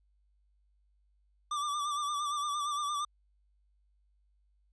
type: tone with vibrato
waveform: square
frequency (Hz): 1174.7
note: D6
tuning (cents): 0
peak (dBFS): -32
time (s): 1.51-3.05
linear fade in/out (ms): 5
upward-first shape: sine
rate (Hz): 8.7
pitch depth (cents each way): 50
effects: added 50 Hz sine -67 dBFS peak until 4.72 s + resampled to 22050 Hz